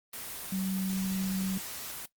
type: tone in noise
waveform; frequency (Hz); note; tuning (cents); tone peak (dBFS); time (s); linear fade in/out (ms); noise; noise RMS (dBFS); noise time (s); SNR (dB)
sine; 190.1; F#3; +47; -29; 0.52-1.58; 5; white; -40; 0.13-2.06; +8
effects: noise-tail reverb RT60 0.1 s tail -18 dB re dry + Opus 24 kbps